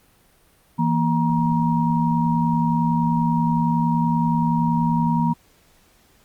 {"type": "tone cluster", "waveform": "sine", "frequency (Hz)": [163.9, 234.5, 947], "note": ["E3", "A#3", "A#5"], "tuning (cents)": [-10, 11, 27], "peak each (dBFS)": [-20, -21, -23], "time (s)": [0.78, 5.34], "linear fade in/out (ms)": 20, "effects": ["pink hiss -57 dBFS RMS until 6.24 s", "Opus 32 kbps"]}